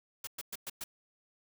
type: noise bursts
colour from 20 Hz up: white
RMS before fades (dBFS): -40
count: 5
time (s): 0.24-0.84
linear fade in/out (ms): 5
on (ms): 32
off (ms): 110
effects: none